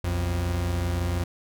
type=tone pair together; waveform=40% pulse; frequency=61.74 / 87.31 Hz; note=B1 / F2; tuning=0 / 0 cents; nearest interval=tritone; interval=600 cents; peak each=-31 / -24 dBFS; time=0.04-1.24 s; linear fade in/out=5 ms; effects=none